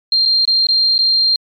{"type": "tone with dropouts", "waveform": "sine", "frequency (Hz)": 4186, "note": "C8", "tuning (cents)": 0, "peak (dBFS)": -10, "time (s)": [0.12, 1.36], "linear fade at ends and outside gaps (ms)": 2, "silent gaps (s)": [[0.254, 0.258], [0.452, 0.476], [0.669, 0.687], [0.981, 0.989]], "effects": ["MP3 64 kbps"]}